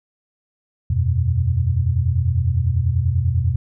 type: chord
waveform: sine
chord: E suspended second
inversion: none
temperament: equal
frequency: 82.41 / 92.5 / 123.47 Hz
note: E2 / F#2 / B2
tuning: 0 / 0 / 0 cents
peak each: -20 dBFS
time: 0.9-3.56 s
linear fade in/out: 5 ms
effects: none